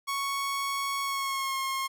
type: tone with pitch glide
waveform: sawtooth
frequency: 1108.7 to 1074.7 Hz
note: C#6 to C6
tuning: 0 to +46 cents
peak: -25 dBFS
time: 0.07-1.88 s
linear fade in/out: 20 ms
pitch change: -54 cents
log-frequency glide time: 1.02-1.57 s
effects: none